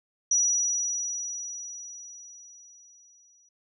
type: tone with exponential decay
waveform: sine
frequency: 5840 Hz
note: F#8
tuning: 24 cents flat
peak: -19 dBFS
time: 0.31-3.49 s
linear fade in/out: 5 ms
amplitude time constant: 690 ms
effects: none